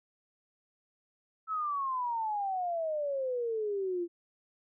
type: exponential sweep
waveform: sine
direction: down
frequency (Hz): 1318.5 to 338.1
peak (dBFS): -30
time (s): 1.47-4.08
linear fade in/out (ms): 50
effects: none